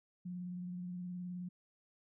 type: tone with vibrato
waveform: sine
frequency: 178.9 Hz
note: F3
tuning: 42 cents sharp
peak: -40 dBFS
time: 0.25-1.49 s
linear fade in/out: 10 ms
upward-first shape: square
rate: 19 Hz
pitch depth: 21 cents each way
effects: none